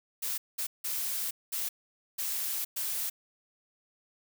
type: noise bursts at uneven times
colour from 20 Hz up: blue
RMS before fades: -33 dBFS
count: 6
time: 0.22-0.38 / 0.58-0.67 / 0.84-1.31 / 1.52-1.69 / 2.18-2.65 / 2.76-3.1 s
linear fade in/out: 10 ms
effects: none